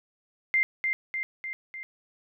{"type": "tone with echo", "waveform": "sine", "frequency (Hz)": 2093, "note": "C7", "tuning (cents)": 0, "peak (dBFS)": -20, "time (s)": [0.54, 0.63], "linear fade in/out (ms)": 0, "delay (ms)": 300, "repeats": 4, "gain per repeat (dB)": -4, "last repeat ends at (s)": 1.83, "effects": []}